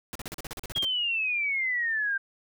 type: noise bursts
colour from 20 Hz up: pink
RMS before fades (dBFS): -37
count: 12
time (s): 0.13-0.847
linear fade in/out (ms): 0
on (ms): 24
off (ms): 39
type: exponential sweep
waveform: sine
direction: down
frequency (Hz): 3305 to 1568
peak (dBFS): -25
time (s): 0.75-2.18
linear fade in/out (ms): 10
effects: none